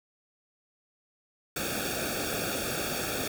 pink noise with comb filter, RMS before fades -32 dBFS, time 1.56-3.28 s, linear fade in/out 5 ms, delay 0.99 ms, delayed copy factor -0.9, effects none

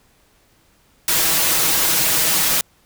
white noise with comb filter, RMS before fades -17 dBFS, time 1.08-2.61 s, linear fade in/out 2 ms, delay 6.2 ms, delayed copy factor +1, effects pink hiss -57 dBFS RMS until 2.85 s

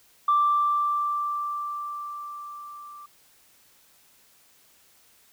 sine tone with level ramp, 1174.7 Hz, D6, in tune, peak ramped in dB -16 to -41 dBFS, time 0.28-3.06 s, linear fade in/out 5 ms, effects tanh soft clip ceiling -13 dBFS + white hiss -59 dBFS RMS until 5.32 s

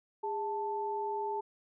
sine tone pair together, 409.1 / 880 Hz, G#4 / A5, -26 / 0 cents, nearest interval octave + minor second, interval 1326 cents, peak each -36 / -34 dBFS, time 0.23-1.41 s, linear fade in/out 10 ms, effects none

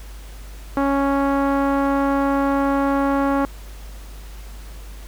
sawtooth tone with low-pass filter, 277.2 Hz, C#4, in tune, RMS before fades -19 dBFS, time 0.77-3.45 s, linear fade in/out 0 ms, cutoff 1200 Hz, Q 1.7, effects added 50 Hz sine -34 dBFS peak until 5.07 s + pink hiss -45 dBFS RMS until 5.07 s

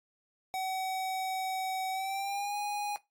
square tone with pitch glide, 756 to 824.4 Hz, F#5 to G#5, +37 to -13 cents, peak -33 dBFS, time 0.54-2.96 s, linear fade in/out 0 ms, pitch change +150 cents, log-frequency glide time 1.91-2.56 s, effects noise-tail reverb RT60 0.2 s tail -19 dB re dry + AAC 64 kbps

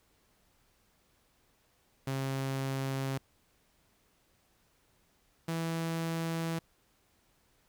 sawtooth tone pair in turn, 134.7 / 164.64 Hz, C#3 / E3, -49 / -2 cents, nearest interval minor third, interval 347 cents, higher second, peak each -28 dBFS, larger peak neither, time 2.07-3.18 / 5.48-6.59 s, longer neither, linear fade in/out 5 ms, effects pink hiss -70 dBFS RMS until 7.68 s

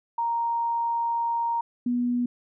sine tone pair in turn, 932.3 / 243.7 Hz, A#5 / B3, 0 / -23 cents, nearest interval octave + major seventh, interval 2323 cents, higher first, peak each -23 / -22 dBFS, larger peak second, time 0.18-1.61 / 1.86-2.26 s, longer first, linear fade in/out 5 ms, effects none

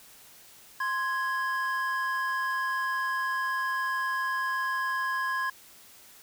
triangle tone pair together, 1046.5 / 1661.2 Hz, C6 / G#6, 0 / 0 cents, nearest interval minor sixth, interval 800 cents, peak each -28 dBFS, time 0.8-5.5 s, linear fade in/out 5 ms, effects white hiss -53 dBFS RMS until 6.22 s

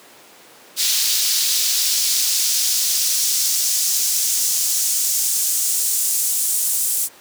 pink noise with high-pass filter sweep, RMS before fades -19 dBFS, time 0.76-7.09 s, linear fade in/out 50 ms, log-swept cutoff 4200 to 8500 Hz, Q 1.5, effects pink hiss -45 dBFS RMS until 7.2 s + high-pass 300 Hz 12 dB/octave

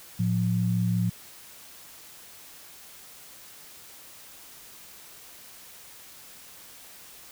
sine tone pair together, 112.4 / 177.86 Hz, A2 / F3, +37 / +32 cents, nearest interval minor sixth, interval 795 cents, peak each -25 dBFS, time 0.19-1.1 s, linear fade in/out 10 ms, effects white hiss -48 dBFS RMS until 7.31 s

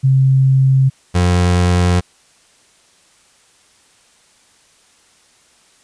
sine / 30% pulse tone pair in turn, 133.3 / 88.97 Hz, C3 / F2, +33 / +33 cents, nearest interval perfect fifth, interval 700 cents, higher first, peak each -8 dBFS, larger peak neither, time 0.03-0.9 / 1.14-2.01 s, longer neither, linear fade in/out 20 ms, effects white hiss -52 dBFS RMS until 5.83 s + resampled to 22050 Hz

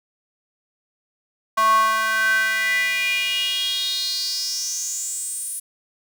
square tone with high-pass filter sweep, 220 Hz, A3, in tune, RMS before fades -22 dBFS, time 1.57-5.6 s, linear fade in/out 10 ms, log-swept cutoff 1000 to 10000 Hz, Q 6.9, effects none

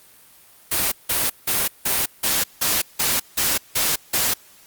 white noise bursts, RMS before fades -20 dBFS, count 10, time 0.71-4.34 s, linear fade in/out 10 ms, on 210 ms, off 170 ms, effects white hiss -50 dBFS RMS until 4.66 s + Opus 32 kbps

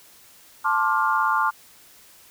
sine chord, D minor seventh, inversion second, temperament just, 881 / 1057.2 / 1174.7 / 1409.6 Hz, A5 / C6 / D6 / F6, +2 / +18 / 0 / +16 cents, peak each -24 dBFS, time 0.64-1.51 s, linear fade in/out 20 ms, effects white hiss -51 dBFS RMS until 2.3 s

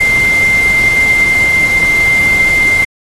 sine tone in noise, 2093 Hz, C7, in tune, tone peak -7 dBFS, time 0-2.85 s, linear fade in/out 10 ms, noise pink, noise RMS -22 dBFS, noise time 0-2.85 s, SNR +12 dB, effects AAC 32 kbps

